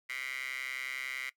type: tone with high-pass filter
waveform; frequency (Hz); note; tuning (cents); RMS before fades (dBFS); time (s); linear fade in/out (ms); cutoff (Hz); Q
15% pulse; 130.81; C3; 0; -39; 0.09-1.3; 10; 2000; 6.6
effects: noise-tail reverb RT60 0.1 s tail -20 dB re dry